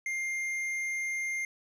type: tone with tanh clipping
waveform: sine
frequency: 2110 Hz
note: C7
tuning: 14 cents sharp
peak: -32 dBFS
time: 0.06-1.45 s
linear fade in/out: 2 ms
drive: 9 dB
effects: none